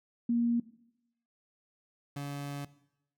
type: tone pair in turn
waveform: sine / 30% pulse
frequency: 235.9 / 142.41 Hz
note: A#3 / C#3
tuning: +21 / +47 cents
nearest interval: major sixth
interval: 874 cents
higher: first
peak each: -25 / -33 dBFS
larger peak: first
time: 0.29-0.6 / 2.16-2.65 s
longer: second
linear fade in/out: 5 ms
effects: noise-tail reverb RT60 0.8 s tail -18 dB re dry